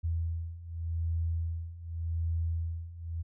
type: beating tone pair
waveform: sine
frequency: 82.41 / 83.27 Hz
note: E2 / E2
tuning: 0 / +18 cents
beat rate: 0.86 Hz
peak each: -35 / -32 dBFS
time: 0.03-3.23 s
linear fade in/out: 20 ms
effects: none